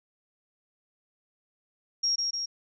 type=tone with echo; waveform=sine; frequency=5588 Hz; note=F8; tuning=in tune; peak=-23 dBFS; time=2.03-2.16 s; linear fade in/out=10 ms; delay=150 ms; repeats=2; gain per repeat=-3 dB; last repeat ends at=2.46 s; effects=none